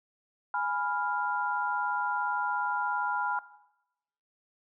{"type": "chord", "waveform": "sine", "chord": "F diminished", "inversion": "first", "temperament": "equal", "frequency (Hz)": [830.6, 987.8, 1396.9], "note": ["Ab5", "Cb6", "F6"], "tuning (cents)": [0, 0, 0], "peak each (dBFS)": -32, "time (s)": [0.54, 3.39], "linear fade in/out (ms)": 2, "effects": ["noise-tail reverb RT60 0.9 s tail -17 dB re dry"]}